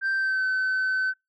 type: tone with pitch glide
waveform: sine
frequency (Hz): 1568 to 1523.4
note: G6 to G6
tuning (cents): 0 to -50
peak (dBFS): -20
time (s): 0.01-1.14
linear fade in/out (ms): 50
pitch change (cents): -50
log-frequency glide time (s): 0.14-0.45
effects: noise-tail reverb RT60 0.2 s tail -24 dB re dry + tanh soft clip ceiling -21 dBFS